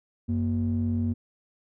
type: ring-modulated tone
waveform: triangle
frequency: 71.1 Hz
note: C#2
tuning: 45 cents sharp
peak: -18 dBFS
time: 0.28-1.14 s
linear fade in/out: 20 ms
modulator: 164 Hz
effects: tanh soft clip ceiling -14 dBFS